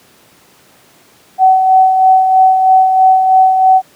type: tone with tremolo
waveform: sine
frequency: 755 Hz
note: F#5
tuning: 35 cents sharp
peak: -3 dBFS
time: 1.38-3.82 s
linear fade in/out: 50 ms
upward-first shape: sine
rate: 3.1 Hz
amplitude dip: 45%
effects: pink hiss -46 dBFS RMS until 3.95 s + high-pass 150 Hz 12 dB/octave